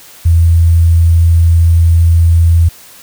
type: tone with sample-and-hold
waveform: sine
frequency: 83.6 Hz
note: E2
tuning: 25 cents sharp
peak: -4 dBFS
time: 0.25-2.69 s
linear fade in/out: 10 ms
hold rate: 8820 Hz
effects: white hiss -37 dBFS RMS until 3.02 s

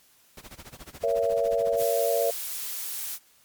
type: noise with tremolo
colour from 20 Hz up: pink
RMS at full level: -42 dBFS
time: 0.37-1.83 s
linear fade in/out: 2 ms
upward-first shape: sine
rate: 14 Hz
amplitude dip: 95%
type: chord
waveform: sine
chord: A# diminished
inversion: none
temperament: just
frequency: 466.2 / 559.4 / 671.3 Hz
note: A#4 / C#5 / E5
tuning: 0 / +16 / +31 cents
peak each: -26 dBFS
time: 1.03-2.31 s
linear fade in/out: 10 ms
type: noise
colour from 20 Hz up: blue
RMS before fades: -33 dBFS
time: 1.76-3.19 s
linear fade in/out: 50 ms
effects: white hiss -60 dBFS RMS until 3.44 s + MP3 96 kbps

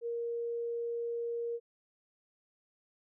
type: tone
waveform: sine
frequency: 469 Hz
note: A#4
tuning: 11 cents sharp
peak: -33 dBFS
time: 0.01-1.6 s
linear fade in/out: 50 ms
effects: none

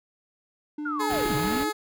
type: tone with pitch glide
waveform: triangle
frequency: 298.6 to 307 Hz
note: D4 to D#4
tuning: +29 to -23 cents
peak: -28 dBFS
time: 0.78-1.58 s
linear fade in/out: 5 ms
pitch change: +48 cents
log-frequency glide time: 1.17-1.35 s
type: linear two-way sweep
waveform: sine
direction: down then up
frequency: 1473 to 125.6 to 330.5 Hz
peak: -28 dBFS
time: 0.85-1.7 s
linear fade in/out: 10 ms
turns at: 1.35 s
type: tone with vibrato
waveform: 15% pulse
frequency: 424.3 Hz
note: G#4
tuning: 37 cents sharp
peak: -20 dBFS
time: 0.99-1.73 s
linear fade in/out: 20 ms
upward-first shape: sine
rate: 2.1 Hz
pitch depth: 9 cents each way
type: band-stop noise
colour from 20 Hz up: pink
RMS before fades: -34 dBFS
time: 1.09-1.65 s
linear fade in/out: 20 ms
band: 4900 to 9300 Hz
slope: 96 dB/octave
effects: none

